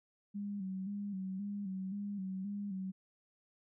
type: tone with vibrato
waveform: sine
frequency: 196 Hz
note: G3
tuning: in tune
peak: -37 dBFS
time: 0.34-2.92 s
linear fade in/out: 20 ms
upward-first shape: square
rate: 1.9 Hz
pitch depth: 61 cents each way
effects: none